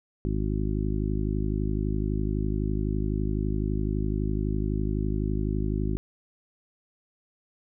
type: harmonic tone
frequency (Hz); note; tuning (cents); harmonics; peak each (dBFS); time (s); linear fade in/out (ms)
51.91; G#1; 0; 1 / 2 / 3 / 4 / 5 / 6 / 7; -28 / -31 / -33 / -34 / -35 / -36 / -36; 0.25-5.97; 0
effects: none